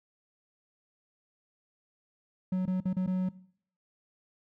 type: tone with dropouts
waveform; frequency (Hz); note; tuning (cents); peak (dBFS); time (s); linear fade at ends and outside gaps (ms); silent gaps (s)
triangle; 185; F#3; 0; -24; 2.52-3.29; 5; 2.656-2.676 / 2.804-2.854 / 2.931-2.966 / 3.064-3.074
effects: noise-tail reverb RT60 0.6 s tail -19 dB re dry